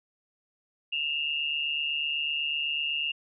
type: tone pair together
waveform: sine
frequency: 2685 / 2833 Hz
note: E7 / F7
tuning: +31 / +24 cents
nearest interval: minor second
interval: 93 cents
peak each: -31 / -29 dBFS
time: 0.92-3.12 s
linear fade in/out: 10 ms
effects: none